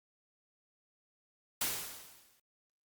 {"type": "noise with exponential decay", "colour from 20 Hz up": "white", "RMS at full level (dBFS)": -31, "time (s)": [1.61, 2.4], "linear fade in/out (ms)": 5, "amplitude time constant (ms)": 170, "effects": ["Opus 48 kbps"]}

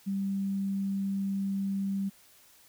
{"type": "tone", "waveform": "sine", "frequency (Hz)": 196, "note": "G3", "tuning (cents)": 0, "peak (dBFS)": -28, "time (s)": [0.06, 2.1], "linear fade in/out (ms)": 20, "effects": ["white hiss -59 dBFS RMS until 2.68 s"]}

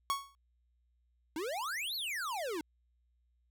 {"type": "tone with exponential decay", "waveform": "45% pulse", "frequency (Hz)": 1108.7, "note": "C#6", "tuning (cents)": 0, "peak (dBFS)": -27, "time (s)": [0.1, 0.35], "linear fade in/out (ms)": 0, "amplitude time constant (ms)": 53}
{"type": "exponential two-way sweep", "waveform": "square", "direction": "up then down", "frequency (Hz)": [293.7, 4483, 293.7], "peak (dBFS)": -36, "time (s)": [1.36, 2.61], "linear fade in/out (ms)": 2, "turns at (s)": 1.95}
{"effects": ["added 60 Hz sine -70 dBFS peak until 3.5 s"]}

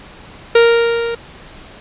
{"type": "tone with level ramp", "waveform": "45% pulse", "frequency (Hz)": 466.2, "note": "A#4", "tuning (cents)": 0, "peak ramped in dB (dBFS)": [-5, -19], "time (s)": [0.55, 1.15], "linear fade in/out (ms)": 5, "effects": ["pink hiss -38 dBFS RMS until 1.8 s", "resampled to 8000 Hz"]}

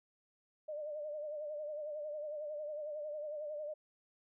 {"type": "tone with vibrato", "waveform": "sine", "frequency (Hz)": 601, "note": "D5", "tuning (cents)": 40, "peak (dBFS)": -39, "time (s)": [0.68, 3.74], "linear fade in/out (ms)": 10, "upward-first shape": "sine", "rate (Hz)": 11, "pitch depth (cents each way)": 56, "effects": []}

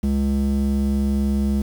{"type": "tone with band-pass filter", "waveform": "square", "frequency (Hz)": 69.1, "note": "C#2", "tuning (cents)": -5, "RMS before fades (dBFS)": -20, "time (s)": [0.03, 1.62], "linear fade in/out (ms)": 5, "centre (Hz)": 170, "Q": 2.6, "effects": ["7-bit"]}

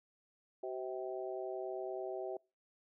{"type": "harmonic tone with a mistuned harmonic", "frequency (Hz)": 129.7, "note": "C3", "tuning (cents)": -15, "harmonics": [3, 4, 5, 6], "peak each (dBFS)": [-41, -47, -43, -48], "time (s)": [0.63, 2.37], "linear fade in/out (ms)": 5, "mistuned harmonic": 3, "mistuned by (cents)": -41, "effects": ["noise-tail reverb RT60 0.3 s tail -26 dB re dry"]}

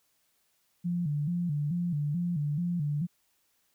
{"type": "tone with vibrato", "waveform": "sine", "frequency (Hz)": 160, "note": "D#3", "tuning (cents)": 49, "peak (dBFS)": -27, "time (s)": [0.84, 3.07], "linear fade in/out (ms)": 20, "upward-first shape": "square", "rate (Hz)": 2.3, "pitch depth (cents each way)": 150, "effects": ["white hiss -72 dBFS RMS until 3.74 s"]}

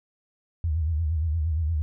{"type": "tone with vibrato", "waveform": "sine", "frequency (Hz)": 79.5, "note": "D#2", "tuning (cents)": 38, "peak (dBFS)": -22, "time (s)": [0.64, 1.82], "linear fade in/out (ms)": 0, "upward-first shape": "sine", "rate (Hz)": 8.6, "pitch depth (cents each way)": 120, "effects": []}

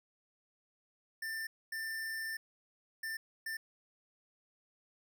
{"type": "tone bursts at uneven times", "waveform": "square", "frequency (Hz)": 1787, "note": "A6", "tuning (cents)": 26, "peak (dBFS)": -38, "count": 4, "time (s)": [[1.22, 1.47], [1.72, 2.37], [3.03, 3.17], [3.46, 3.57]], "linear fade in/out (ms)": 5, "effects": []}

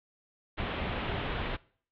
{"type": "low-pass noise", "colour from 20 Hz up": "pink", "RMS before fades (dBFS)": -34, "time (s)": [0.57, 1.57], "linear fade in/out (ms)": 20, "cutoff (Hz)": 3500, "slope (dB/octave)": 48, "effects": ["noise-tail reverb RT60 0.5 s tail -22 dB re dry"]}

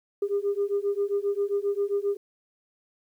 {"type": "beating tone pair", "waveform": "sine", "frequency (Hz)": [399.6, 407.1], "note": ["G4", "G#4"], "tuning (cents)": [33, -35], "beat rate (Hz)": 7.5, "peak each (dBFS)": -26, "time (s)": [0.22, 2.17], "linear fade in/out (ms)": 5, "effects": ["tanh soft clip ceiling -18 dBFS", "10-bit"]}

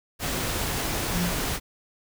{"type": "tone in noise", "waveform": "sine", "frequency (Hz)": 175.6, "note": "F3", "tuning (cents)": 10, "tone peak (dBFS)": -25, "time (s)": [1.11, 1.32], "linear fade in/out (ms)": 50, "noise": "pink", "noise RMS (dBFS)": -28, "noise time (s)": [0.19, 1.6], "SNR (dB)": 0, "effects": []}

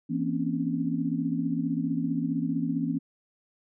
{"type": "tone cluster", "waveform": "sine", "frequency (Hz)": [166.1, 235.2, 264.3, 279.6], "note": ["E3", "A#3", "C4", "C#4"], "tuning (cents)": [13, 16, 18, 15], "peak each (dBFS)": -31, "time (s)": [0.09, 2.99], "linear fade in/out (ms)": 20, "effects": []}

